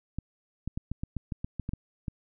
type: clicks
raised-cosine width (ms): 5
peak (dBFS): -20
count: 12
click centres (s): 0.186 / 0.676 / 0.775 / 0.916 / 1.035 / 1.167 / 1.322 / 1.445 / 1.597 / 1.691 / 1.735 / 2.082
effects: none